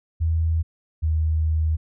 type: tone pair in turn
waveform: sine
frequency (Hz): 81.3 / 78.94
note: E2 / D#2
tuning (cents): -23 / +26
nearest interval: minor second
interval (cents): 51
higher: first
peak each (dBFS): -18 / -18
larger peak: neither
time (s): 0.2-0.63 / 1.02-1.77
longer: second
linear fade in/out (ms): 20
effects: none